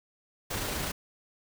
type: noise with amplitude modulation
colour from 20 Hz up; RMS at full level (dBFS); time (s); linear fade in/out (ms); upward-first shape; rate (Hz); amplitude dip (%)
pink; -32; 0.5-0.92; 10; sine; 27.5; 25
effects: none